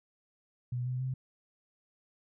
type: tone with pitch steps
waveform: sine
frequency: 123.3 / 126.62 / 130.03 Hz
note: B2 / B2 / C3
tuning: -2 / +44 / -10 cents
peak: -31 dBFS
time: 0.72-1.14 s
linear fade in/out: 5 ms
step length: 140 ms
effects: none